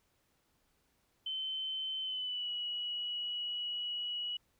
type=tone with pitch glide; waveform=sine; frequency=3073 to 2924 Hz; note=G7 to F#7; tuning=-35 to -21 cents; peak=-35 dBFS; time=1.26-4.37 s; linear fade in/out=5 ms; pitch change=-86 cents; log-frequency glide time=2.02-2.51 s; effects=pink hiss -75 dBFS RMS until 4.59 s